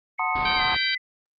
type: tone with pitch glide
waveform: sine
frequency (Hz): 2200 to 2017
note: C#7 to B6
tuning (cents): -14 to +36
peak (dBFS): -27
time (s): 0.18-0.98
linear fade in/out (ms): 10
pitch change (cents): -150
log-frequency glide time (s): 0.56-0.61
type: chord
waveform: sine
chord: F# diminished seventh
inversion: none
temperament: equal with one note detuned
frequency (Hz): 740 / 893.3 / 1046.5 / 1244.5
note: F#5 / A5 / C6 / Eb6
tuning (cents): 0 / +26 / 0 / 0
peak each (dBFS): -29 / -29 / -29 / -30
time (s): 0.19-0.75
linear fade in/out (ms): 5
type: low-pass noise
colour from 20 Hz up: pink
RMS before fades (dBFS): -35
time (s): 0.35-0.77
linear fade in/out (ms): 5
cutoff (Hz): 4800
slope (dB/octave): 96
type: harmonic tone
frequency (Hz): 778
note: G5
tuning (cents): -13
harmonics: 2 / 3 / 4 / 5 / 6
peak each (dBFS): -29 / -29 / -29 / -29 / -29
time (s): 0.45-0.95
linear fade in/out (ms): 5
effects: Opus 24 kbps